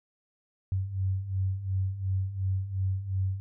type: beating tone pair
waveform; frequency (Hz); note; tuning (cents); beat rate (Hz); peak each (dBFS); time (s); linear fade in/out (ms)
sine; 93.4 / 96.2; F#2 / G2; +17 / -32; 2.8; -33 / -28; 0.72-3.4; 0
effects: none